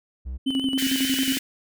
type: tone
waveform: triangle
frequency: 64 Hz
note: C2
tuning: 38 cents flat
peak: -27 dBFS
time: 0.25-0.38 s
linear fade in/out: 20 ms
type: tone with tremolo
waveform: sine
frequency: 266.4 Hz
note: C4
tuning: 31 cents sharp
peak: -20 dBFS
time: 0.46-1.38 s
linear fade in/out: 10 ms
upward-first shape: square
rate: 11 Hz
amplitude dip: 65%
type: tone with vibrato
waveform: triangle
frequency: 3005 Hz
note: F#7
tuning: 26 cents sharp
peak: -27 dBFS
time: 0.46-1.38 s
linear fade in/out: 20 ms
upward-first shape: sine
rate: 6.9 Hz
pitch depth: 38 cents each way
type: high-pass noise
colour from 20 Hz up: pink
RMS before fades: -29 dBFS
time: 0.78-1.39 s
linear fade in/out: 5 ms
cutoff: 1500 Hz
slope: 96 dB/octave
effects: none